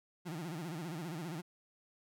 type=tone with vibrato; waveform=30% pulse; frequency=164.81 Hz; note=E3; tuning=in tune; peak=-37 dBFS; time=0.25-1.42 s; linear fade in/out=20 ms; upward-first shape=sine; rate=15 Hz; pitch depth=170 cents each way; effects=none